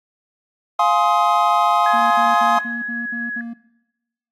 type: chord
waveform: triangle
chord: F minor seventh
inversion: none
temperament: just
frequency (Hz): 698.5 / 838.1 / 1047.7 / 1257.2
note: F5 / Ab5 / C6 / Eb6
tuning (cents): 0 / +16 / +2 / +18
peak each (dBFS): -17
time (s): 0.79-2.59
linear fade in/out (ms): 5
type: tone with vibrato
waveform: sine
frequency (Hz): 1679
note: G#6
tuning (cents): +18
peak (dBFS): -23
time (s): 1.86-3.41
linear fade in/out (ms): 2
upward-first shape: triangle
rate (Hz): 7.9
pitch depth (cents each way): 11
type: tone bursts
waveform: triangle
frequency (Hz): 233.1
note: A#3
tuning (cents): 0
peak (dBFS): -25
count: 7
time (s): 1.93-3.538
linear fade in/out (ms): 10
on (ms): 180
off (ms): 58
effects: noise-tail reverb RT60 0.9 s tail -19 dB re dry + AAC 48 kbps